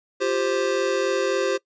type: chord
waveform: square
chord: F suspended second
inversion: none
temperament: just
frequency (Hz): 349.2 / 392.9 / 523.8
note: F4 / G4 / C5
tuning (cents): 0 / +4 / +2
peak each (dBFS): -29 / -25 / -25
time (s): 0.2-1.58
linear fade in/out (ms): 20
effects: noise-tail reverb RT60 0.1 s tail -21 dB re dry + resampled to 16000 Hz

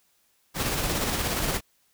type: noise with tremolo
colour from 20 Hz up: pink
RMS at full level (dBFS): -26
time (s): 0.54-1.61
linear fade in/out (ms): 50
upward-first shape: square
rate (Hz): 17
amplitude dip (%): 30
effects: white hiss -67 dBFS RMS until 1.93 s

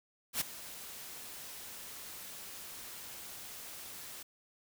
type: noise with ADSR envelope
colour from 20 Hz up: white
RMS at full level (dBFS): -31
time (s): 0.33-4.23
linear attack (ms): 79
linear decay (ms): 12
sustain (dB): -16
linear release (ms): 6
effects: none

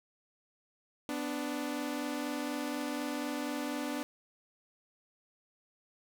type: tone pair together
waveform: sawtooth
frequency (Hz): 249.8 / 293.9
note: B3 / D4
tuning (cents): +20 / +1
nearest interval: minor third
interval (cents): 281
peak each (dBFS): -34 / -32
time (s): 1.09-4.03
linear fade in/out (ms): 0
effects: none

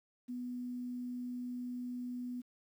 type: tone with quantisation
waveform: sine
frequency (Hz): 246.9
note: B3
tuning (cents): 0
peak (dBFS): -38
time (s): 0.28-2.42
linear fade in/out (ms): 20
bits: 11
effects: none

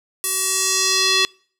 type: tone with band-pass filter sweep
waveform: square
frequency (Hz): 379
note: F#4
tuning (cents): +42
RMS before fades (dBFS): -19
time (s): 0.24-1.25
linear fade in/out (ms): 0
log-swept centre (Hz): 11000 to 3700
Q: 1.8
effects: noise-tail reverb RT60 0.5 s tail -26 dB re dry

